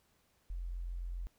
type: tone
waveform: sine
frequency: 43.65 Hz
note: F1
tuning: in tune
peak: -37 dBFS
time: 0.5-1.27 s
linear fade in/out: 0 ms
effects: pink hiss -73 dBFS RMS until 1.38 s